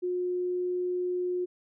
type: tone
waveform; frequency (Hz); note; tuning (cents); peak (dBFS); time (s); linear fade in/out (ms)
sine; 359.9; F#4; -48; -27; 0.02-1.46; 20
effects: none